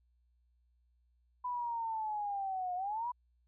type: linear two-way sweep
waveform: sine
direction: down then up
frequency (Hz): 997 to 713 to 997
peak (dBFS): -34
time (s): 1.44-3.12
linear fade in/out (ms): 10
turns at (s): 2.75
effects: added 60 Hz sine -69 dBFS peak until 3.47 s